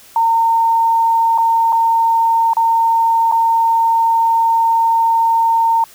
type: tone with dropouts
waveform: sine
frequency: 913 Hz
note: A#5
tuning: 36 cents flat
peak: -10 dBFS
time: 0.16-5.84 s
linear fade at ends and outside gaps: 2 ms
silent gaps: 1.378-1.383 / 1.724-1.727 / 2.534-2.568 / 3.315-3.322 s
effects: white hiss -43 dBFS RMS until 5.94 s